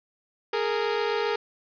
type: tone pair together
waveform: sawtooth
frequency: 415.3 / 462.7 Hz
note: G#4 / A#4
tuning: 0 / -13 cents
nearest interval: major second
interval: 187 cents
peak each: -23 / -23 dBFS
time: 0.53-1.36 s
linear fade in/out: 5 ms
effects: resampled to 11025 Hz + 8-bit